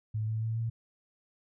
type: tone with pitch steps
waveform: sine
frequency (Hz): 108.5 / 110.4 / 112.33 / 114.29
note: A2 / A2 / A2 / A#2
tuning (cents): -24 / +6 / +36 / -34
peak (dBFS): -29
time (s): 0.14-0.7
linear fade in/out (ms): 10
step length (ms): 140
effects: none